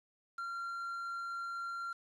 triangle tone with quantisation, 1378 Hz, F6, 24 cents flat, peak -36 dBFS, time 0.38-1.93 s, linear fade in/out 5 ms, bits 9, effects low-pass 8000 Hz 12 dB/octave

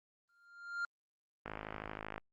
triangle tone with exponential growth, 1396.9 Hz, F6, in tune, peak -31 dBFS, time 0.29-0.85 s, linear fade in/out 2 ms, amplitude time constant 120 ms
click train, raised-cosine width 0.5 ms, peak -26 dBFS, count 39, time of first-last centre 1.46-2.18 s, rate 52.8 Hz
effects Opus 24 kbps

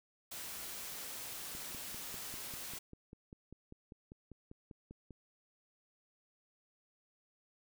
white noise, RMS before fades -45 dBFS, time 0.31-2.79 s, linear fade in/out 10 ms
click train, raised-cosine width 3 ms, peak -38 dBFS, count 19, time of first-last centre 1.55-5.107 s, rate 5.06 Hz
effects none

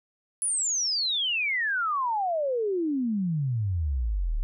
sine exponential sweep, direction down, 10180 to 33.8 Hz, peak -24 dBFS, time 0.42-4.43 s, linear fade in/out 0 ms, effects none

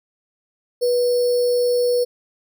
sine tone with sample-and-hold, 489 Hz, B4, 17 cents flat, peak -15 dBFS, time 0.81-2.05 s, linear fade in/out 20 ms, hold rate 4900 Hz, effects none

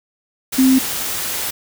sine tone in noise, 261.6 Hz, C4, in tune, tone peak -9 dBFS, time 0.58-0.79 s, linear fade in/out 10 ms, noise white, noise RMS -23 dBFS, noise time 0.52-1.51 s, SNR +11 dB, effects none

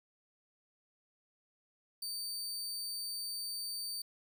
sawtooth tone, 4600 Hz, D8, 37 cents flat, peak -35 dBFS, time 2.02-4.02 s, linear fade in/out 5 ms, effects none

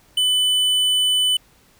sine tone with tanh clipping, 3000 Hz, F#7, 23 cents sharp, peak -17 dBFS, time 0.17-1.37 s, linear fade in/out 5 ms, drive 11 dB, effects pink hiss -55 dBFS RMS until 1.79 s

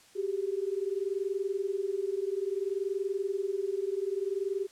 sine tone pair together, 382 / 402.6 Hz, G4 / G4, -45 / +46 cents, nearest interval minor second, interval 91 cents, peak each -32 / -32 dBFS, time 0.15-4.67 s, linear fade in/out 20 ms, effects white hiss -58 dBFS RMS until 4.71 s + low-pass 9000 Hz 12 dB/octave

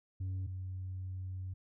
sine tone pair in turn, 94 / 93.08 Hz, F#2 / F#2, +28 / +11 cents, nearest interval unison, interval 17 cents, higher first, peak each -32 / -37 dBFS, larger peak first, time 0.2-0.47 / 0.47-1.54 s, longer second, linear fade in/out 10 ms, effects tanh soft clip ceiling -34 dBFS

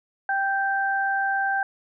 sine tone pair together, 784 / 1566.7 Hz, G5 / G6, 0 / -1 cents, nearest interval octave, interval 1199 cents, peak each -24 dBFS, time 0.29-1.63 s, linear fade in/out 2 ms, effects none

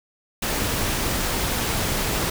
pink noise, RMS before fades -24 dBFS, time 0.42-2.3 s, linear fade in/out 5 ms, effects none

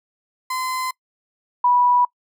35% pulse / sine tone pair in turn, 1027 / 980.1 Hz, C6 / B5, -33 / -13 cents, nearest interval minor second, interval 80 cents, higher first, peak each -21 / -13 dBFS, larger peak second, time 0.5-0.91 / 1.64-2.05 s, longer neither, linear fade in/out 5 ms, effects noise-tail reverb RT60 0.1 s tail -24 dB re dry

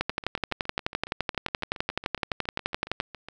two click trains, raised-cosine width 0.3 ms, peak -9 / -23 dBFS, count 36 / 24, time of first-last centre 0.01-3.001 / 0.1-3.286 s, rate 11.7 / 7.22 Hz, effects none

